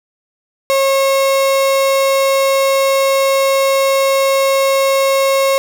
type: tone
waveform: 35% pulse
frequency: 543 Hz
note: C#5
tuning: 36 cents flat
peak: -9 dBFS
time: 0.7-5.58 s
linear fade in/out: 0 ms
effects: none